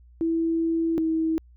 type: tone pair in turn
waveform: sine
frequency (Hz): 329.1 / 321.8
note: E4 / E4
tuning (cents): -3 / -42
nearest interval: unison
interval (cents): 39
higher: first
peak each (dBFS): -21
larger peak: neither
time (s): 0.21-0.98 / 0.98-1.38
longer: first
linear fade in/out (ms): 0
effects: added 60 Hz sine -49 dBFS peak until 1.56 s